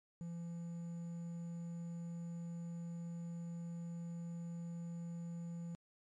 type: tone with quantisation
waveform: triangle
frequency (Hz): 169.8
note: F3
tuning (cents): -48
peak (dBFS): -40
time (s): 0.21-5.75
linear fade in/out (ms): 0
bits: 11
effects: MP3 48 kbps